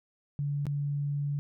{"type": "tone with dropouts", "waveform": "sine", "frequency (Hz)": 143.6, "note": "D3", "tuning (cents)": -39, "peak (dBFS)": -28, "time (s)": [0.39, 1.39], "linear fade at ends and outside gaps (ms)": 0, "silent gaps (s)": [0.655, 0.667], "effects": []}